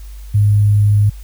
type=tone with sample-and-hold; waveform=sine; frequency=103.5 Hz; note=G#2; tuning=5 cents flat; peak=-8 dBFS; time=0.34-1.1 s; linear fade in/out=10 ms; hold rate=11025 Hz; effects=added 50 Hz sine -29 dBFS peak until 1.23 s + white hiss -47 dBFS RMS until 1.23 s